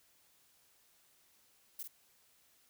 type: noise with echo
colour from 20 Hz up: violet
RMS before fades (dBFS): -42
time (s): 1.79-1.83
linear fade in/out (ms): 5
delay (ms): 48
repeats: 1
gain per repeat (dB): -5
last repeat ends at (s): 1.878
effects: white hiss -69 dBFS RMS until 2.69 s